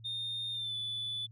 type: tone with pitch glide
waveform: sine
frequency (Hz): 3651 to 3476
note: A#7 to A7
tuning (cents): -37 to -22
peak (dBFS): -33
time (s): 0.04-1.27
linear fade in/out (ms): 20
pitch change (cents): -85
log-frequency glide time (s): 0.52-0.75
effects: tanh soft clip ceiling -32 dBFS + added 113 Hz sine -50 dBFS peak until 1.31 s